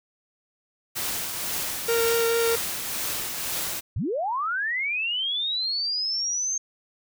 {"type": "noise with tremolo", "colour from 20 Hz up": "white", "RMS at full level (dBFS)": -28, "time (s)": [0.95, 3.81], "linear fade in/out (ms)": 20, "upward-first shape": "triangle", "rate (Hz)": 2, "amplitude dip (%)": 40}
{"type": "tone with vibrato", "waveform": "45% pulse", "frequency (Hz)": 462.3, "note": "A#4", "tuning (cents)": -14, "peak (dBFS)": -21, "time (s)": [1.88, 2.56], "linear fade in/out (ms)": 10, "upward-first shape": "triangle", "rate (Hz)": 4.6, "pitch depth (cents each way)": 11}
{"type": "linear sweep", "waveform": "sine", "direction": "up", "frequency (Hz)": [65.41, 6410], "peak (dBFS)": -24, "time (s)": [3.96, 6.58], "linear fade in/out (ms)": 5}
{"effects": []}